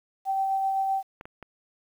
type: tone with tremolo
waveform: sine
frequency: 775 Hz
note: G5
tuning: 20 cents flat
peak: -22 dBFS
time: 0.25-1.03 s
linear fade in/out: 50 ms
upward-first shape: sine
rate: 7.8 Hz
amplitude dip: 25%
type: clicks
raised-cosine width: 0.5 ms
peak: -26 dBFS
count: 3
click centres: 1.211 / 1.255 / 1.427 s
effects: 9-bit